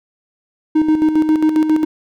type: tone with tremolo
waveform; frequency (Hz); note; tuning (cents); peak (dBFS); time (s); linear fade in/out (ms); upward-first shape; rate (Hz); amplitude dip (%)
triangle; 311.1; D#4; 0; -7; 0.75-1.85; 10; square; 7.4; 55
effects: none